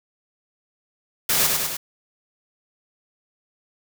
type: noise with echo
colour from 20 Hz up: white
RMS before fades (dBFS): -20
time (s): 1.29-1.47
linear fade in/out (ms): 5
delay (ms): 100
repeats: 3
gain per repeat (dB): -3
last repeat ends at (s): 1.77
effects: none